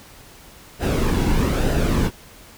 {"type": "noise with flanger", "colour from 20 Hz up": "brown", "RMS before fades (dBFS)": -19, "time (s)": [0.79, 2.11], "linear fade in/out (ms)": 50, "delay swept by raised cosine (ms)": [0.89, 1.66], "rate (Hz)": 1.1, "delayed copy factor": -0.5, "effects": ["pink hiss -45 dBFS RMS until 2.57 s"]}